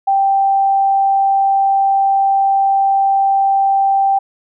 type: tone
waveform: sine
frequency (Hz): 784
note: G5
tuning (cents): 0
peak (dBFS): -10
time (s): 0.07-4.19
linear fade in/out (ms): 10
effects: none